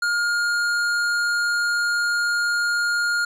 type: tone with hard clipping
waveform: triangle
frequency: 1418 Hz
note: F6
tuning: 26 cents sharp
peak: -21 dBFS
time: 0.02-3.25 s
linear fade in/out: 5 ms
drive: 15 dB
effects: none